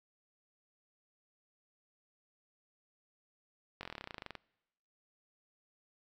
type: slowing click train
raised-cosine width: 0.3 ms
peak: -26 dBFS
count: 18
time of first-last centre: 3.81-4.353 s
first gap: 21 ms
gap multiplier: 1.05
effects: noise-tail reverb RT60 1.0 s tail -25 dB re dry